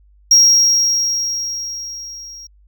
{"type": "tone with level ramp", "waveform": "triangle", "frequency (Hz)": 5610, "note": "F8", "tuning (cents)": 7, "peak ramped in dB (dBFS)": [-4, -32], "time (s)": [0.31, 2.47], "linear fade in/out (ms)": 5, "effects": ["added 50 Hz sine -47 dBFS peak until 2.67 s"]}